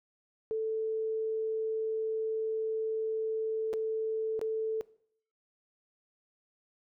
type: tone with dropouts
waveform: sine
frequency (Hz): 440.9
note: A4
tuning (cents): +4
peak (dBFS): -29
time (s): 0.51-4.81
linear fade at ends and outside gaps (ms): 0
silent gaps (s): 3.731-3.737 / 4.393-4.414
effects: noise-tail reverb RT60 0.6 s tail -20 dB re dry